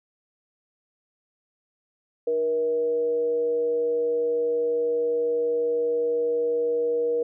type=tone with frequency modulation; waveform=sine; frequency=476.1 Hz; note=A#4; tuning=37 cents sharp; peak=-21 dBFS; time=2.27-7.23 s; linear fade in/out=5 ms; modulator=170 Hz; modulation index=0.26; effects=none